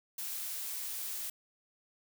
blue noise, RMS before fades -39 dBFS, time 0.18-1.3 s, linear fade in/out 5 ms, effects none

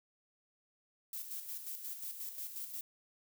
violet noise with tremolo, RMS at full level -42 dBFS, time 1.13-2.81 s, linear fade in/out 2 ms, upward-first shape square, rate 5.6 Hz, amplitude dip 50%, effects none

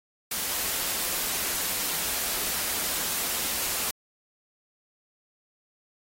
white band-stop noise, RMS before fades -29 dBFS, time 0.31-3.91 s, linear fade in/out 5 ms, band 100 to 150 Hz, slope 96 dB/octave, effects AAC 48 kbps

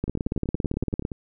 two click trains, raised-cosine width 3 ms, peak -19 / -12 dBFS, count 12 / 19, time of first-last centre 0.08-1.118 / 0.04-1.051 s, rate 10.6 / 17.8 Hz, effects none

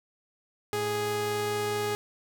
sawtooth tone pair together, 110 / 415.3 Hz, A2 / G#4, 0 / 0 cents, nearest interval octave + major seventh, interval 2300 cents, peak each -33 / -24 dBFS, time 0.73-1.95 s, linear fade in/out 0 ms, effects none

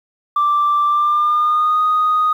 sine tone with pitch glide, 1174.7 to 1243.1 Hz, D6 to D#6, 0 to -2 cents, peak -11 dBFS, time 0.36-2.33 s, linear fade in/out 5 ms, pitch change +98 cents, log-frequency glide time 0.86-1.82 s, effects tanh soft clip ceiling -9 dBFS + 8-bit

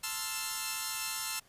5% pulse chord, F major seventh, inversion first, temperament equal, 880 / 1046.5 / 1318.5 / 1396.9 Hz, A5 / C6 / E6 / F6, 0 / 0 / 0 / 0 cents, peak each -28 / -28 / -27 / -29 dBFS, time 0.03-1.4 s, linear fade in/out 10 ms, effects pink hiss -63 dBFS RMS until 1.48 s + resampled to 32000 Hz

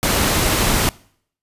pink noise, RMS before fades -17 dBFS, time 0.03-0.89 s, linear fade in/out 0 ms, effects noise-tail reverb RT60 0.6 s tail -23 dB re dry + resampled to 32000 Hz

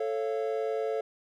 triangle chord, A augmented, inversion none, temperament just, 440 / 550 / 687.5 Hz, A4 / C#5 / E#5, 0 / -14 / -27 cents, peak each -28 / -32 / -34 dBFS, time 0-1.01 s, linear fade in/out 5 ms, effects none

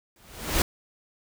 pink noise with exponential growth, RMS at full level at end -20 dBFS, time 0.16-0.62 s, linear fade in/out 2 ms, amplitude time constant 99 ms, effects none

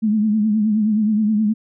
sine tone with vibrato, 213.9 Hz, A3, 49 cents flat, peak -14 dBFS, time 0.02-1.54 s, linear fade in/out 20 ms, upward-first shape triangle, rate 9.5 Hz, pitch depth 80 cents each way, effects none

